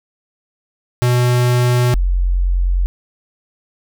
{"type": "tone pair in turn", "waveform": ["square", "sine"], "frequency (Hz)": [123.1, 44.85], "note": ["B2", "F1"], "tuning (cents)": [-5, 47], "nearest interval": "octave + perfect fourth", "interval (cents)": 1748, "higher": "first", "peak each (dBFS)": -12, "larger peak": "neither", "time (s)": [[1.02, 1.94], [1.94, 2.86]], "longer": "neither", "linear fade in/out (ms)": 0, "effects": []}